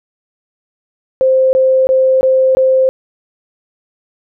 sine tone bursts, 523.3 Hz, C5, in tune, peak -7 dBFS, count 5, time 1.21-2.89 s, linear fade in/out 0 ms, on 320 ms, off 20 ms, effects none

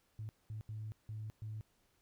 sine tone bursts at uneven times, 108.2 Hz, A2, 29 cents flat, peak -40 dBFS, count 5, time 0.19-0.29 / 0.5-0.61 / 0.69-0.92 / 1.09-1.3 / 1.42-1.61 s, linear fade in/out 0 ms, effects tanh soft clip ceiling -36 dBFS + pink hiss -75 dBFS RMS until 2.01 s

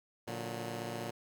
10% pulse chord, Bb augmented, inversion none, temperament just, 116.54 / 145.68 / 182.1 Hz, Bb2 / D3 / F#3, 0 / -14 / -27 cents, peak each -32 / -38 / -36 dBFS, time 0.27-1.11 s, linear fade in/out 10 ms, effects none

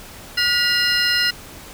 triangle tone cluster, 1438 / 1949 / 2831 / 4140 / 5120 Hz, F#6 / B6 / F7 / C8 / D#8, -50 / -23 / +23 / -19 / +49 cents, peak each -21 dBFS, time 0.37-1.31 s, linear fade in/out 10 ms, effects pink hiss -39 dBFS RMS until 1.73 s

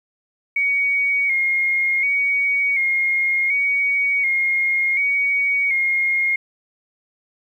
sine tone with vibrato, 2193 Hz, C#7, 19 cents flat, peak -16 dBFS, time 0.56-6.36 s, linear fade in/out 5 ms, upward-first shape square, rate 0.68 Hz, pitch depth 42 cents each way, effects 9-bit

